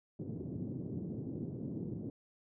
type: band-pass noise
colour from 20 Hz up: pink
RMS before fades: -41 dBFS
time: 0.19-2.1 s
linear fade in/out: 2 ms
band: 110 to 360 Hz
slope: 24 dB/octave
effects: none

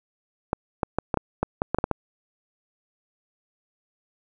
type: clicks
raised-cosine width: 1 ms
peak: -8 dBFS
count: 11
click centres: 0.531 / 0.832 / 0.986 / 1.142 / 1.173 / 1.43 / 1.619 / 1.746 / 1.786 / 1.841 / 1.913 s
effects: none

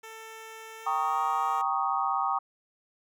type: tone with pitch glide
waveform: 10% pulse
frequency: 444.9 to 466.5 Hz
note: A4 to A#4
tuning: +19 to +1 cents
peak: -34 dBFS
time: 0.03-1.62 s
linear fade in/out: 10 ms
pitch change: +82 cents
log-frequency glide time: 0.78-1.21 s
type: chord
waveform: sine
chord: Eb dominant seventh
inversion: first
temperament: equal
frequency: 784 / 932.3 / 1108.7 / 1244.5 Hz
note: G5 / Bb5 / Db6 / Eb6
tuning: 0 / 0 / 0 / 0 cents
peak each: -30 / -32 / -31 / -30 dBFS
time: 0.86-2.39 s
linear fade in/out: 10 ms
effects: none

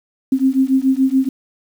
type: beating tone pair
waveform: sine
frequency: 261.6 / 268.6 Hz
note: C4 / C4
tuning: 0 / +46 cents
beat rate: 7 Hz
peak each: -15 dBFS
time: 0.32-1.29 s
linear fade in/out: 5 ms
effects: 7-bit

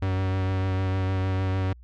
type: tone with vibrato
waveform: 45% pulse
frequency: 94.5 Hz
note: F#2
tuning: 37 cents sharp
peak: -23 dBFS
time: 0.02-1.73 s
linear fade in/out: 5 ms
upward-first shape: triangle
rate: 6.6 Hz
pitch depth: 21 cents each way
effects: added 60 Hz sine -45 dBFS peak until 1.83 s + low-pass 3000 Hz 12 dB/octave

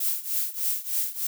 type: noise with tremolo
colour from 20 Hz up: violet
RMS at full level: -24 dBFS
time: 0-1.27 s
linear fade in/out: 5 ms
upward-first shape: triangle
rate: 3.3 Hz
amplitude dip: 90%
effects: none

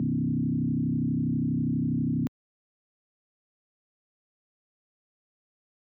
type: tone with frequency modulation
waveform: sine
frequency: 197.3 Hz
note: G3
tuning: 11 cents sharp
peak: -23 dBFS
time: 0-2.27 s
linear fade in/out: 0 ms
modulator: 32.3 Hz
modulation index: 2.6
effects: high-pass 100 Hz 12 dB/octave

